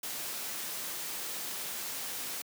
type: noise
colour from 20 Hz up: white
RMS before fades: -38 dBFS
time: 0.03-2.42 s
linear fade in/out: 5 ms
effects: high-pass 150 Hz 12 dB/octave